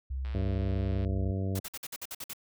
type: tone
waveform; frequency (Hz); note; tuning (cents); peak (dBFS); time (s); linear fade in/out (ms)
sine; 66; C2; +16; -31; 0.1-1.32; 10
type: click train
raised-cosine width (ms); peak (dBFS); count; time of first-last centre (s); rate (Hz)
0.3; -33; 88; 0.25-1.048; 109
type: harmonic tone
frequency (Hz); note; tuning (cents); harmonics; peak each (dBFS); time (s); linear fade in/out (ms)
96; G2; -36; 1 / 2 / 3 / 4 / 5 / 6 / 7; -30 / -36 / -40 / -42 / -44 / -46 / -47; 0.34-1.6; 10
type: noise bursts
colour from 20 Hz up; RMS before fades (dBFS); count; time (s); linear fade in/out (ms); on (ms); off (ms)
white; -39; 9; 1.55-2.334; 5; 40; 53
effects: none